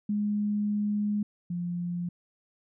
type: tone pair in turn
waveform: sine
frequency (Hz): 207.7 / 174.8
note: G#3 / F3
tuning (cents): 0 / +2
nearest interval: minor third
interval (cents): 298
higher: first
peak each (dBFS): -25 / -29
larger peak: first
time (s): 0.09-1.23 / 1.5-2.09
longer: first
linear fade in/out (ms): 5
effects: none